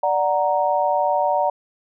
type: chord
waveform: sine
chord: D augmented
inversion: none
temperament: equal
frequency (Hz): 587.3 / 740 / 932.3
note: D5 / F#5 / A#5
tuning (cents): 0 / 0 / 0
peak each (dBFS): -21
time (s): 0.03-1.5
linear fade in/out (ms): 5
effects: none